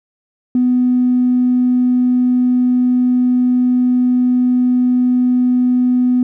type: tone with tanh clipping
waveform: triangle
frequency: 249.3 Hz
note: B3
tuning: 16 cents sharp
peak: -10 dBFS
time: 0.55-6.23 s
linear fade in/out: 2 ms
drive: 4 dB
effects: none